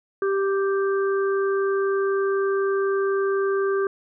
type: harmonic tone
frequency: 392 Hz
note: G4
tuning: in tune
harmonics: 1 / 3 / 4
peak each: -20 / -30 / -32 dBFS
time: 0.22-3.87 s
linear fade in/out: 2 ms
effects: none